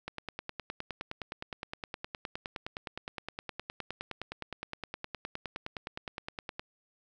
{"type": "click train", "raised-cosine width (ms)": 0.3, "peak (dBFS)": -21, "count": 64, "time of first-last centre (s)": [0.08, 6.595], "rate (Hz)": 9.67, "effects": []}